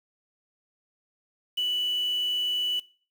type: tone with quantisation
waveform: sine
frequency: 2964 Hz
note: F#7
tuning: 2 cents sharp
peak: -24 dBFS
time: 1.57-2.8 s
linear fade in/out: 10 ms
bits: 7
effects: noise-tail reverb RT60 0.4 s tail -20 dB re dry